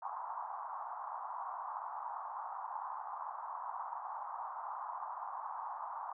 white band-pass noise, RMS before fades -43 dBFS, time 0.02-6.13 s, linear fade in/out 5 ms, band 800 to 1100 Hz, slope 48 dB/octave, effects none

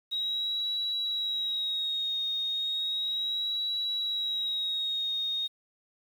sine tone with vibrato, 3809 Hz, A#7, 37 cents sharp, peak -28 dBFS, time 0.11-5.48 s, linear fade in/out 20 ms, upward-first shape sine, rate 0.34 Hz, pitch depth 43 cents each way, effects 9-bit

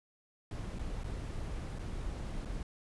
brown noise with dropouts, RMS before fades -39 dBFS, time 0.51-2.63 s, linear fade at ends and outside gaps 2 ms, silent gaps 0.788-0.792 / 1.036-1.042 / 1.787-1.792 / 2.45-2.455 s, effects resampled to 24000 Hz

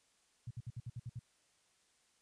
sine tone bursts, 119 Hz, A#2, 36 cents sharp, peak -40 dBFS, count 8, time 0.47-1.193 s, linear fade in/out 5 ms, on 37 ms, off 61 ms, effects white hiss -73 dBFS RMS until 2.21 s + resampled to 22050 Hz

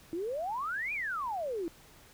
sine exponential two-way sweep, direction up then down, 317.8 to 2489 to 317.8 Hz, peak -32 dBFS, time 0.13-1.68 s, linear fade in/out 0 ms, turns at 0.93 s, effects pink hiss -57 dBFS RMS until 2.13 s

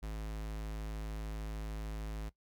square tone, 53.3 Hz, G#1, 46 cents sharp, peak -39 dBFS, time 0.02-2.3 s, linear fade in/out 20 ms, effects noise-tail reverb RT60 0.1 s tail -18 dB re dry

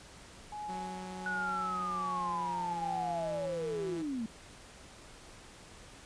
sine tone with tremolo, 840 Hz, G#5, 19 cents sharp, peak -37 dBFS, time 0.52-3.46 s, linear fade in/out 5 ms, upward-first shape sine, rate 1.3 Hz, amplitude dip 65%
sawtooth tone with pitch glide, 185 to 165.77 Hz, F#3 to E3, 0 to +10 cents, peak -38 dBFS, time 0.68-4.03 s, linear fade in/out 20 ms, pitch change -190 cents, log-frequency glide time 1.72-3.38 s
sine linear sweep, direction down, 1480 to 214 Hz, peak -33 dBFS, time 1.26-4.26 s, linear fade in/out 2 ms
effects pink hiss -53 dBFS RMS until 6.05 s + resampled to 22050 Hz

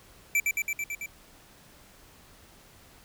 square tone with echo, 2332 Hz, D7, 13 cents flat, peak -22 dBFS, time 0.35-0.4 s, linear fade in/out 2 ms, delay 110 ms, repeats 6, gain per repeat -2 dB, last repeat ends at 1.06 s, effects pink hiss -55 dBFS RMS until 3.04 s

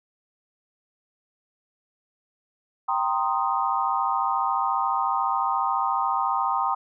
sine chord, C minor seventh, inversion second, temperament equal, 784 / 932.3 / 1046.5 / 1244.5 Hz, G5 / Bb5 / C6 / Eb6, 0 / 0 / 0 / 0 cents, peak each -27 dBFS, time 2.88-6.75 s, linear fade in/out 10 ms, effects none

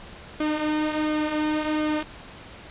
sawtooth tone with flanger, 305.7 Hz, D#4, 30 cents flat, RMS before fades -25 dBFS, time 0.4-2.03 s, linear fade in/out 5 ms, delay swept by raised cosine 1.1 to 5.1 ms, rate 1.4 Hz, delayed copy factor -0.5, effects pink hiss -43 dBFS RMS until 2.7 s + resampled to 8000 Hz

